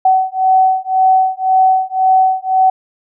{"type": "beating tone pair", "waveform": "sine", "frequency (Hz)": [754, 755.9], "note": ["F#5", "F#5"], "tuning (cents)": [32, 37], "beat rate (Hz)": 1.9, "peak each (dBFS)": -12, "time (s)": [0.05, 2.7], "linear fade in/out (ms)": 5, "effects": []}